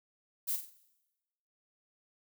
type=noise with echo; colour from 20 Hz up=violet; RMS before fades=-33 dBFS; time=0.47-0.57 s; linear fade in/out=20 ms; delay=46 ms; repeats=3; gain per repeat=-8 dB; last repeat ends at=0.708 s; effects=noise-tail reverb RT60 1.0 s tail -18 dB re dry